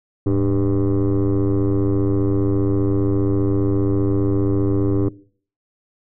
sine tone with frequency modulation, 204.2 Hz, G#3, 29 cents flat, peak -12 dBFS, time 0.26-5.09 s, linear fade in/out 5 ms, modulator 95 Hz, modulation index 2.1, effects noise-tail reverb RT60 0.5 s tail -22 dB re dry + tanh soft clip ceiling -14 dBFS

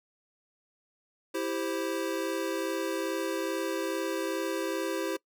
square chord, C major, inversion first, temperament equal, 329.6 / 392 / 523.3 Hz, E4 / G4 / C5, 0 / 0 / 0 cents, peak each -34 / -35 / -36 dBFS, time 1.34-5.17 s, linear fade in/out 10 ms, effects noise-tail reverb RT60 0.1 s tail -22 dB re dry

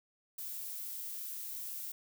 violet noise, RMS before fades -42 dBFS, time 0.38-1.92 s, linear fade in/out 5 ms, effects none

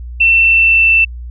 sine tone with pitch glide, 2690 to 2670 Hz, E7 to E7, +34 to +22 cents, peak -6 dBFS, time 0.2-1.05 s, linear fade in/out 10 ms, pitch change -12 cents, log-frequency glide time 0.32-0.91 s, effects added 60 Hz sine -24 dBFS peak until 1.3 s

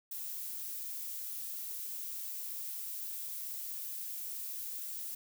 violet noise, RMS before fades -41 dBFS, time 0.11-5.15 s, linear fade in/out 5 ms, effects none

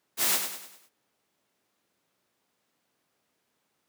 white noise with echo, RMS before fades -25 dBFS, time 0.17-0.4 s, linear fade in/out 50 ms, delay 100 ms, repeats 5, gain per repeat -7 dB, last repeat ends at 0.9 s, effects pink hiss -75 dBFS RMS until 3.88 s + high-pass 200 Hz 12 dB/octave

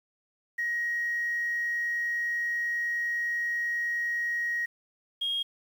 sine tone pair in turn, 1889 / 3257 Hz, A#6 / G#7, +22 / -34 cents, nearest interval major sixth, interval 944 cents, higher second, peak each -26 dBFS, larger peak neither, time 0.58-4.66 / 5.21-5.43 s, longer first, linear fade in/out 10 ms, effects tanh soft clip ceiling -22 dBFS + 9-bit

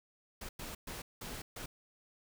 pink noise bursts at uneven times, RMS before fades -44 dBFS, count 5, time 0.41-0.49 / 0.59-0.75 / 0.87-1.02 / 1.21-1.42 / 1.56-1.66 s, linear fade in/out 5 ms, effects none

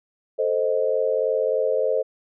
sine chord, A diminished, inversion none, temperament equal, 440 / 523.3 / 622.3 Hz, A4 / C5 / Eb5, 0 / 0 / 0 cents, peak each -24 / -22 / -25 dBFS, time 0.38-2.03 s, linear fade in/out 20 ms, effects none

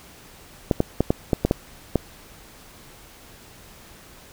clicks, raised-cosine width 2 ms, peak -4 dBFS, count 8, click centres 0.712 / 0.804 / 1.006 / 1.105 / 1.332 / 1.45 / 1.511 / 1.957 s, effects pink hiss -47 dBFS RMS until 4.32 s

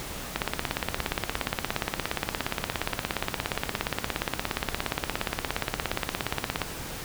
two click trains, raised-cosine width 0.3 ms, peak -22 / -9 dBFS, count 14 / 108, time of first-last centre 2.41-3.76 / 0.36-6.617 s, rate 9.63 / 17.1 Hz, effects pink hiss -37 dBFS RMS until 7.04 s

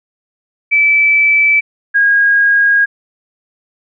sine tone pair in turn, 2312 / 1634.8 Hz, D7 / G#6, -28 / -28 cents, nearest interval tritone, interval 600 cents, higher first, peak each -7 dBFS, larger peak neither, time 0.71-1.61 / 1.94-2.86 s, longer second, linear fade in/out 20 ms, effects none

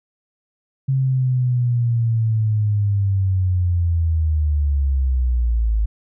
sine linear sweep, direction down, 134.7 to 52.3 Hz, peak -15 dBFS, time 0.88-5.86 s, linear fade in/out 10 ms, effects none

